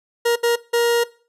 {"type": "tone bursts at uneven times", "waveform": "40% pulse", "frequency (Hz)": 471.3, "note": "A#4", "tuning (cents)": 19, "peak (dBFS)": -14, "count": 3, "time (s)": [[0.25, 0.36], [0.43, 0.56], [0.73, 1.04]], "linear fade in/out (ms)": 10, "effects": ["noise-tail reverb RT60 0.4 s tail -20 dB re dry", "resampled to 32000 Hz"]}